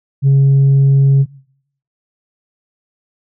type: tone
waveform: sine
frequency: 137.3 Hz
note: C#3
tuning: 16 cents flat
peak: -4 dBFS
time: 0.22-1.26 s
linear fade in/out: 50 ms
effects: noise-tail reverb RT60 0.7 s tail -23 dB re dry + tanh soft clip ceiling -5 dBFS